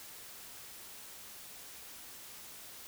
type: silence
effects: white hiss -50 dBFS RMS until 2.87 s